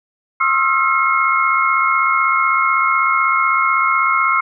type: tone cluster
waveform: sine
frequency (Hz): 1070 / 1291 / 1367 / 2164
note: C6 / E6 / F6 / C#7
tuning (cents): +38 / -37 / -37 / -42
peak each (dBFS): -18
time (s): 0.4-4.41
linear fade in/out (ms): 10
effects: none